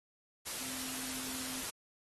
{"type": "tone in noise", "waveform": "sine", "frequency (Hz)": 259.1, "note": "C4", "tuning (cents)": -17, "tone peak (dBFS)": -48, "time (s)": [0.6, 1.63], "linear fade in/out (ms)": 20, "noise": "white", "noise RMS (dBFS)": -40, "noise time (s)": [0.45, 1.71], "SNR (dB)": -11, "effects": ["AAC 32 kbps"]}